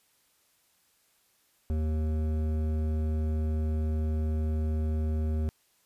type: tone with hard clipping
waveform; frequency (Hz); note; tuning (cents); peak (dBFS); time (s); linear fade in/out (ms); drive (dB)
sine; 77.78; D#2; 0; -28; 1.7-5.49; 0; 12
effects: white hiss -68 dBFS RMS until 5.85 s + resampled to 32000 Hz